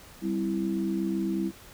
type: chord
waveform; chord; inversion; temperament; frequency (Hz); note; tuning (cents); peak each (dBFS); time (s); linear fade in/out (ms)
sine; C major; second; equal; 196 / 261.6 / 329.6; G3 / C4 / E4; 0 / 0 / 0; -29 / -35 / -29; 0.21-1.52; 50
effects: pink hiss -50 dBFS RMS until 1.73 s